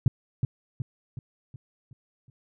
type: tone with echo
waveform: sine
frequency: 125 Hz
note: B2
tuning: 21 cents sharp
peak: -14 dBFS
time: 0.06-0.08 s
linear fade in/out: 2 ms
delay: 370 ms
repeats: 6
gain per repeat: -6 dB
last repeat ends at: 2.3 s
effects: none

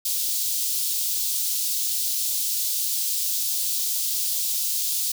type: high-pass noise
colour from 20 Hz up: white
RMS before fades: -25 dBFS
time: 0.05-5.12 s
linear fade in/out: 5 ms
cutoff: 3700 Hz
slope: 24 dB/octave
effects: none

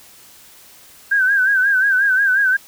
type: tone with vibrato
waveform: sine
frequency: 1570 Hz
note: G6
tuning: 2 cents sharp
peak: -12 dBFS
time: 1.11-2.57 s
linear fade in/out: 10 ms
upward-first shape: sine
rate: 5.6 Hz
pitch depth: 87 cents each way
effects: white hiss -45 dBFS RMS until 2.67 s

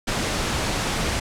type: noise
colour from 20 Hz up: pink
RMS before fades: -24 dBFS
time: 0.07-1.2 s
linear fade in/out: 10 ms
effects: low-pass 8000 Hz 12 dB/octave

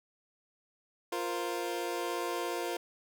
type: chord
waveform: 25% pulse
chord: F suspended fourth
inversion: none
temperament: equal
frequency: 349.2 / 466.2 / 523.3 Hz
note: F4 / Bb4 / C5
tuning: 0 / 0 / 0 cents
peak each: -32 / -34 / -36 dBFS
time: 1.12-2.77 s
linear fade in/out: 5 ms
effects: none

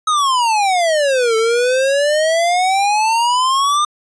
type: exponential two-way sweep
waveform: square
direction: down then up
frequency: 1282 to 440 to 1216 Hz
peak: -13 dBFS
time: 0.07-3.85 s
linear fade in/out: 5 ms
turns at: 1.36 s
effects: resampled to 22050 Hz

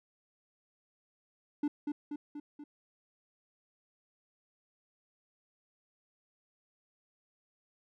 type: tone with echo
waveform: triangle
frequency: 293.7 Hz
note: D4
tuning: in tune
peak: -26 dBFS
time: 1.63-1.68 s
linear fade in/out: 5 ms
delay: 240 ms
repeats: 4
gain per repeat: -4 dB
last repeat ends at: 2.64 s
effects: none

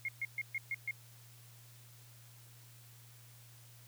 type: tone bursts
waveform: sine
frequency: 2144 Hz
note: C7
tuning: 42 cents sharp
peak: -34 dBFS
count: 6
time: 0.05-0.91 s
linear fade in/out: 2 ms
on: 35 ms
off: 130 ms
effects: added 118 Hz sine -57 dBFS peak until 3.87 s + white hiss -61 dBFS RMS until 3.87 s

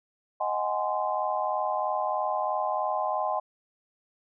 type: chord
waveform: sine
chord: Ab dominant seventh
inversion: second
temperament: just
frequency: 623 / 747.5 / 830.6 / 1038.3 Hz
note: Eb5 / Gb5 / Ab5 / C6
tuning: +2 / +17 / 0 / -14 cents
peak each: -31 dBFS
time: 0.4-3.4 s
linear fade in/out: 10 ms
effects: none

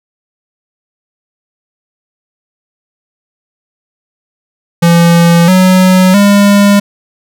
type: tone with pitch steps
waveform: square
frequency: 170 / 185.39 / 202.2 Hz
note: F3 / F#3 / G#3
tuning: -46 / +4 / -46 cents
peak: -4 dBFS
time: 4.82-6.8 s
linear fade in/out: 10 ms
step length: 660 ms
effects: none

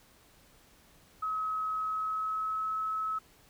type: tone with pitch glide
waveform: sine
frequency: 1279 to 1293.1 Hz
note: D#6 to E6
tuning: +47 to -34 cents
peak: -30 dBFS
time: 1.22-3.19 s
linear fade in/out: 10 ms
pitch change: +19 cents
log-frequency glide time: 1.81-2.76 s
effects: pink hiss -61 dBFS RMS until 3.49 s

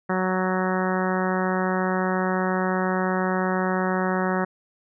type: harmonic tone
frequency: 185.7 Hz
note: F#3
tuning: 7 cents sharp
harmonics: 1 / 2 / 3 / 4 / 5 / 6 / 7 / 8 / 9 / 10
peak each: -25 / -28 / -30 / -31 / -32 / -33 / -33 / -34 / -35 / -35 dBFS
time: 0.09-4.45 s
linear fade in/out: 10 ms
effects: none

